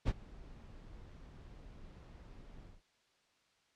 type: noise with ADSR envelope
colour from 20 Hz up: brown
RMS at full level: -29 dBFS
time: 0.05-2.82 s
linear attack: 32 ms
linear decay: 45 ms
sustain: -24 dB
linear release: 170 ms
effects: white hiss -73 dBFS RMS until 3.75 s + low-pass 5000 Hz 12 dB/octave